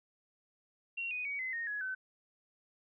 sine tone with pitch steps, 2744 / 2487 / 2255 / 2044 / 1852.7 / 1679.4 / 1522.3 Hz, F7 / D#7 / C#7 / C7 / A#6 / G#6 / F#6, -31 / -1 / +29 / -41 / -11 / +19 / +49 cents, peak -35 dBFS, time 0.97-1.95 s, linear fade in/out 10 ms, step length 140 ms, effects none

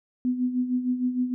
sine tone with tremolo, 250.4 Hz, B3, 24 cents sharp, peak -20 dBFS, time 0.25-1.34 s, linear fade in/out 0 ms, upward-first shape sine, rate 6.5 Hz, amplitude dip 65%, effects none

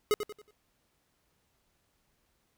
square tone with echo, 421.3 Hz, G#4, 25 cents sharp, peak -23 dBFS, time 0.11-0.14 s, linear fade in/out 0 ms, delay 92 ms, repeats 4, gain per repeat -9 dB, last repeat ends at 0.508 s, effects pink hiss -74 dBFS RMS until 2.57 s

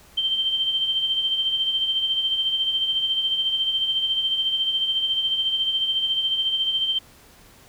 sine tone with tremolo, 3129 Hz, G7, 4 cents flat, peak -18 dBFS, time 0.17-6.99 s, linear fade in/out 10 ms, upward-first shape sine, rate 14 Hz, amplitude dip 50%, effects pink hiss -51 dBFS RMS until 7.68 s

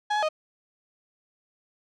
35% pulse tone with pitch steps, 837 / 847 / 621 Hz, G#5 / G#5 / D#5, +13 / +34 / -3 cents, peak -21 dBFS, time 0.1-0.289 s, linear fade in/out 10 ms, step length 63 ms, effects low-pass 4000 Hz 12 dB/octave

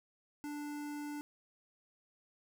square tone with notch filter, 293.7 Hz, D4, in tune, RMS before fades -42 dBFS, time 0.44-1.21 s, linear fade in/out 0 ms, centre 3600 Hz, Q 1.7, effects none

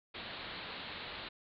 white low-pass noise, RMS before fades -45 dBFS, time 0.14-1.29 s, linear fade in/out 10 ms, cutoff 4300 Hz, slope 96 dB/octave, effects none

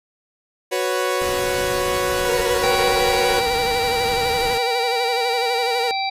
sawtooth chord, F# suspended fourth, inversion none, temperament equal, 370 / 493.9 / 554.4 Hz, F#4 / B4 / C#5, 0 / 0 / 0 cents, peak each -20 dBFS, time 0.71-3.41 s, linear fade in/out 20 ms
pink noise, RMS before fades -30 dBFS, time 1.21-4.58 s, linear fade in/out 5 ms
40% pulse tone with vibrato, 476.2 Hz, A#4, 37 cents sharp, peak -21 dBFS, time 2.25-5.91 s, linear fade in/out 0 ms, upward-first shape sine, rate 12 Hz, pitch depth 67 cents each way
harmonic tone, 778 Hz, G5, 13 cents flat, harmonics 1 / 3 / 5 / 6, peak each -22 / -27 / -29 / -30 dBFS, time 2.63-6.1 s, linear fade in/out 10 ms
effects resampled to 32000 Hz

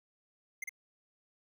square tone with echo, 2093 Hz, C7, in tune, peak -36 dBFS, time 0.62-0.64 s, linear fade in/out 5 ms, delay 53 ms, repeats 1, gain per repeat -2 dB, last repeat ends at 0.693 s, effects none

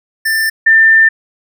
square / sine tone pair in turn, 1781 / 1790.5 Hz, A6 / A6, +21 / +30 cents, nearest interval unison, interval 9 cents, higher second, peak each -12 / -4 dBFS, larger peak second, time 0.25-0.5 / 0.66-1.09 s, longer second, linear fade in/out 10 ms, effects none

